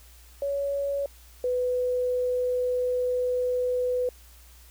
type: tone pair in turn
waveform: sine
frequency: 561 / 498.1 Hz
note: C#5 / B4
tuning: +21 / +15 cents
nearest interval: major second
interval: 206 cents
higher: first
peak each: -25 / -23 dBFS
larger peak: second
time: 0.42-1.06 / 1.44-4.09 s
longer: second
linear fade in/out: 2 ms
effects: added 60 Hz sine -50 dBFS peak until 4.7 s + white hiss -55 dBFS RMS until 4.7 s